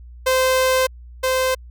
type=tone pair in turn; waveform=sawtooth; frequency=518 / 518 Hz; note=C5 / C5; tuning=-17 / -17 cents; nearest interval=unison; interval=0 cents; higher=neither; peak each=-11 / -13 dBFS; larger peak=first; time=0.26-0.87 / 1.23-1.55 s; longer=first; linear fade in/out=10 ms; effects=added 60 Hz sine -37 dBFS peak until 1.7 s